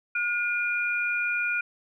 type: tone pair together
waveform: sine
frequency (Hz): 1438 / 2418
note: F#6 / D7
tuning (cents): -50 / +50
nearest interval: major sixth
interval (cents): 900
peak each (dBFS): -27 / -27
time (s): 0.15-1.61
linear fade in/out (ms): 5
effects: none